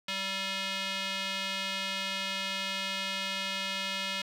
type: tone with band-pass filter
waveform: square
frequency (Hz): 193.6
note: G3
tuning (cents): -21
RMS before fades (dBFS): -34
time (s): 0.08-4.22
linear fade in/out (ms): 5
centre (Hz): 3200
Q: 1.8
effects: 9-bit